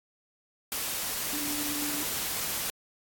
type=tone in noise; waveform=sine; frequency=293.7 Hz; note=D4; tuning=in tune; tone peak=-36 dBFS; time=1.33-2.03 s; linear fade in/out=0 ms; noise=white; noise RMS=-32 dBFS; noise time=0.72-2.7 s; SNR=-7 dB; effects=AAC 64 kbps